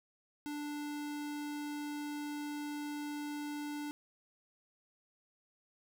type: tone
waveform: square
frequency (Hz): 294.1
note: D4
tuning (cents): +3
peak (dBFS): -39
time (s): 0.46-3.91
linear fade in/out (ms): 0
effects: none